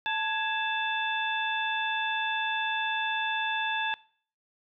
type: harmonic tone with a mistuned harmonic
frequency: 880 Hz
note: A5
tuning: in tune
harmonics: 1 / 2 / 3 / 4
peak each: -31 / -31 / -34 / -34 dBFS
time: 0.06-3.94 s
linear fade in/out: 0 ms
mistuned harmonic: 2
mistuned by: -97 cents
effects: noise-tail reverb RT60 0.5 s tail -22 dB re dry